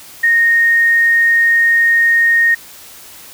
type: tone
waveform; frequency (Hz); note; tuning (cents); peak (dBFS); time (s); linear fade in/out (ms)
sine; 1854; A#6; -10; -8; 0.23-2.55; 10
effects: white hiss -37 dBFS RMS until 3.33 s